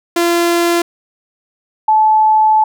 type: tone pair in turn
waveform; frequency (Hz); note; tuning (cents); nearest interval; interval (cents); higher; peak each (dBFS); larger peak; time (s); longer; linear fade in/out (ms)
sawtooth / sine; 342.8 / 866.6; F4 / A5; -32 / -27; octave + major third; 1605; second; -7; neither; 0.16-0.82 / 1.88-2.64; second; 5
effects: none